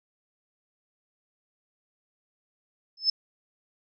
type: tone with exponential growth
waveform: sine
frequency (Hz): 5240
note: E8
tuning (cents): -11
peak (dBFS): -16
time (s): 2.97-3.1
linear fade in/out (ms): 5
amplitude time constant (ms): 28
effects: none